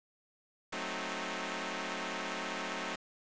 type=chord; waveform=5% pulse; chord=F# diminished seventh; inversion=none; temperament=equal with one note detuned; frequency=185 / 220 / 262.5 / 311.1 Hz; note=F#3 / A3 / C4 / Eb4; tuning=0 / 0 / +6 / 0 cents; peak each=-31 dBFS; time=0.72-2.96 s; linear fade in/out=10 ms; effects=resampled to 16000 Hz + 8-bit